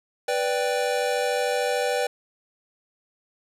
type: chord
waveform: square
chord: G major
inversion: first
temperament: equal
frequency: 493.9 / 587.3 / 784 Hz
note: B4 / D5 / G5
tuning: 0 / 0 / 0 cents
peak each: -26 / -28 / -29 dBFS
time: 0.28-2.07 s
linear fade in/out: 5 ms
effects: low-pass 11000 Hz 12 dB/octave + 10-bit